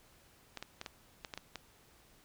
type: clicks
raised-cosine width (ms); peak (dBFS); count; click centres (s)
0.2; -24; 8; 0.573 / 0.626 / 0.814 / 0.862 / 1.248 / 1.338 / 1.376 / 1.557
effects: pink hiss -64 dBFS RMS until 2.24 s